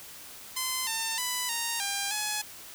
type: tone with pitch steps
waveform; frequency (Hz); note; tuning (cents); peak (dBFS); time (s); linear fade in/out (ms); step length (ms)
5% pulse; 1031 / 901 / 995 / 927 / 799 / 845; C6 / A5 / B5 / A#5 / G5 / G#5; -26 / +41 / +13 / -10 / +33 / +30; -17; 0.56-2.42; 10; 310
effects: white hiss -46 dBFS RMS until 2.74 s

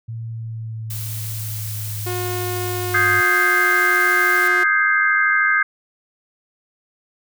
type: tone with pitch glide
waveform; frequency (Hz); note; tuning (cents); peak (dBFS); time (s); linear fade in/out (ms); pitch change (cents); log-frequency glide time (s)
sine; 114 to 100.4; A#2 to G2; -38 to +42; -26; 0.08-3.21; 10; -220; 0.27-3.02
type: noise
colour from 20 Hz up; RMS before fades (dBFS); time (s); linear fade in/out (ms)
blue; -31; 0.9-4.48; 5
type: tone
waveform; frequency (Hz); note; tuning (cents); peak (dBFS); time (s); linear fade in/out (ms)
sawtooth; 360; F#4; -47; -20; 2.06-4.64; 10
type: chord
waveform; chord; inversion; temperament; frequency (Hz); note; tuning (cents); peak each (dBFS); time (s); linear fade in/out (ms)
sine; Ab major seventh; second; equal; 1244.5 / 1568 / 1661.2 / 2093; Eb6 / G6 / Ab6 / C7; 0 / 0 / 0 / 0; -21 / -17 / -22 / -20; 2.94-5.63; 5
effects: none

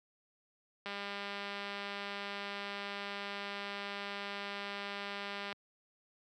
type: click train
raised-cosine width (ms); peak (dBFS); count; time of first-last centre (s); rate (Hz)
0.3; -25; 939; 0.86-5.527; 201
effects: high-pass 150 Hz 12 dB/octave

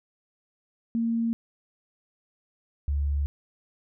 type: tone pair in turn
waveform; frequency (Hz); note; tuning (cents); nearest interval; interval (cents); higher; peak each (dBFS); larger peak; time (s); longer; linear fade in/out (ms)
sine; 230 / 71.47; A#3 / D2; -23 / -47; octave + minor sixth; 2024; first; -23; neither; 0.95-1.33 / 2.88-3.26; neither; 0
effects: none

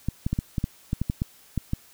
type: clicks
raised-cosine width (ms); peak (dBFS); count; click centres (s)
5; -12; 12; 0.086 / 0.265 / 0.33 / 0.389 / 0.582 / 0.641 / 0.931 / 1.016 / 1.099 / 1.219 / 1.577 / 1.734
effects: white hiss -54 dBFS RMS until 1.93 s

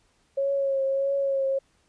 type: tone with vibrato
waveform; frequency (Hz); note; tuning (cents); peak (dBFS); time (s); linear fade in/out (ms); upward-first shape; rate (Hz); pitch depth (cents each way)
sine; 547; C#5; -23; -22; 0.37-1.59; 10; triangle; 1.6; 32
effects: pink hiss -66 dBFS RMS until 1.88 s + resampled to 22050 Hz

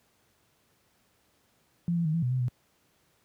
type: tone with pitch steps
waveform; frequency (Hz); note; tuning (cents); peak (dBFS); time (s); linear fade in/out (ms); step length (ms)
sine; 171.8 / 169.4 / 155.4 / 166.8 / 124.4 / 128.7 / 123.7; F3 / E3 / D#3 / E3 / B2 / C3 / B2; -28 / +48 / -2 / +21 / +13 / -28 / +3; -24; 1.88-2.482; 0; 86
effects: pink hiss -68 dBFS RMS until 3.24 s + high-pass 80 Hz 12 dB/octave

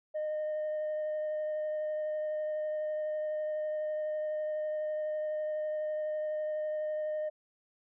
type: tone with vibrato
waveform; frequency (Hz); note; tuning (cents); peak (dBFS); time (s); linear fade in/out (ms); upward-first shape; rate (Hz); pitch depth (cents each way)
sine; 613; D#5; -26; -29; 0.14-7.3; 20; sine; 12; 9
effects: tanh soft clip ceiling -30 dBFS

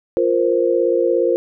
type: chord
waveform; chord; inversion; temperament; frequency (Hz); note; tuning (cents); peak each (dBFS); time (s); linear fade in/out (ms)
sine; F suspended fourth; none; equal; 349.2 / 466.2 / 523.3; F4 / Bb4 / C5; 0 / 0 / 0; -18; 0.17-1.36; 0
effects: none

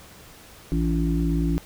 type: harmonic tone with a mistuned harmonic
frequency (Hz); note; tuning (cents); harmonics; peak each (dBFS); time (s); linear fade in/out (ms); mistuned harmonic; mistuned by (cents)
56.7; A#1; -47; 1 / 3 / 5 / 6; -24 / -24 / -26 / -32; 0.72-1.58; 0; 3; -53
effects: pink hiss -47 dBFS RMS until 1.65 s

